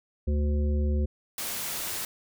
harmonic tone, 73.42 Hz, D2, in tune, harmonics 1 / 3 / 5 / 7, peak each -23 / -33 / -37 / -40 dBFS, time 0.27-1.06 s, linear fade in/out 10 ms
white noise, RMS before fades -33 dBFS, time 1.38-2.05 s, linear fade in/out 2 ms
effects none

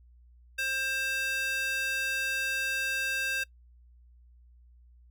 square tone with high-pass filter, 530 Hz, C5, 22 cents sharp, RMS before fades -31 dBFS, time 0.58-3.44 s, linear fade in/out 10 ms, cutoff 2000 Hz, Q 5.8, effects noise-tail reverb RT60 0.1 s tail -22 dB re dry + added 60 Hz sine -54 dBFS peak until 5.1 s

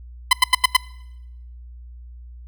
15% pulse tone bursts, 1013 Hz, B5, 44 cents sharp, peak -3 dBFS, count 5, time 0.31-0.767 s, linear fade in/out 5 ms, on 21 ms, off 88 ms, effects noise-tail reverb RT60 0.9 s tail -23 dB re dry + added 60 Hz sine -37 dBFS peak until 2.47 s

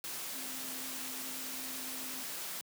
sine tone in noise, 260.1 Hz, C4, 10 cents flat, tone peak -50 dBFS, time 0.35-2.23 s, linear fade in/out 0 ms, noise white, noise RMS -41 dBFS, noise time 0.04-2.61 s, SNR -12 dB, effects high-pass 150 Hz 12 dB/octave

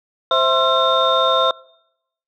sine tone cluster, 523 / 657 / 1053 / 1352 / 3648 Hz, C5 / E5 / C6 / E6 / A#7, -1 / -6 / +11 / +43 / -38 cents, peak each -19 dBFS, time 0.31-1.51 s, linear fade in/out 2 ms, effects noise-tail reverb RT60 0.8 s tail -24 dB re dry + tanh soft clip ceiling -4 dBFS

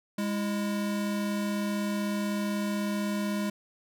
square tone pair together, 205.2 / 330 Hz, G#3 / E4, -21 / +2 cents, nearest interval minor sixth, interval 823 cents, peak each -29 / -38 dBFS, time 0.18-3.5 s, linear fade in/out 5 ms, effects none

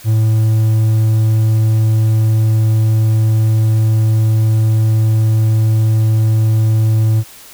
triangle tone, 110 Hz, A2, in tune, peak -7 dBFS, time 0.04-7.24 s, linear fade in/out 50 ms, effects white hiss -38 dBFS RMS until 7.53 s

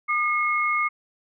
sine tone pair together, 1212 / 2165 Hz, D#6 / C#7, -46 / -41 cents, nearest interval minor seventh, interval 1005 cents, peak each -23 dBFS, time 0.08-0.89 s, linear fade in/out 20 ms, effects none

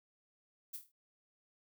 violet noise with echo, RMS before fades -43 dBFS, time 0.73-0.77 s, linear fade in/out 10 ms, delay 25 ms, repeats 6, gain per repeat -6 dB, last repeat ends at 0.92 s, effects none

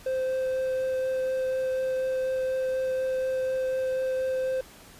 triangle tone with vibrato, 520 Hz, C5, 11 cents flat, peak -23 dBFS, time 0.06-4.61 s, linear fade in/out 5 ms, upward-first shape triangle, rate 4.1 Hz, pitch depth 8 cents each way, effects pink hiss -50 dBFS RMS until 4.99 s + resampled to 32000 Hz

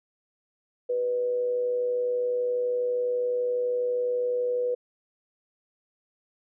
sine tone with amplitude modulation, 492.5 Hz, B4, 5 cents flat, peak -22 dBFS, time 0.89-4.75 s, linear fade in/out 10 ms, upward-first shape sine, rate 112 Hz, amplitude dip 35%, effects none

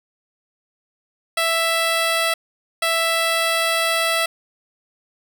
10% pulse tone bursts at uneven times, 661 Hz, E5, 5 cents sharp, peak -9 dBFS, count 2, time 1.37-2.34 / 2.82-4.26 s, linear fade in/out 5 ms, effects none

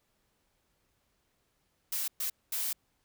blue noise bursts at uneven times, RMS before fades -33 dBFS, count 3, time 1.92-2.08 / 2.2-2.3 / 2.52-2.73 s, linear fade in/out 5 ms, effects pink hiss -75 dBFS RMS until 3.04 s

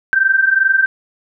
sine tone pair together, 1545.5 / 1568 Hz, G6 / G6, -25 / 0 cents, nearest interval unison, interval 25 cents, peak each -15 / -12 dBFS, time 0.13-0.86 s, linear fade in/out 0 ms, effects none

